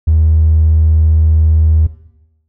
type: tone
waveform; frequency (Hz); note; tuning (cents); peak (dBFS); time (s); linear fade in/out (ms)
triangle; 78.8; D#2; +23; -3; 0.07-1.87; 10
effects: noise-tail reverb RT60 0.9 s tail -18 dB re dry + tanh soft clip ceiling -3 dBFS